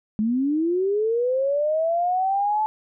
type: linear sweep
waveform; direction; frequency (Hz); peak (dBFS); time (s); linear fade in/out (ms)
sine; up; 207.7 to 872; -19; 0.19-2.66; 0
effects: none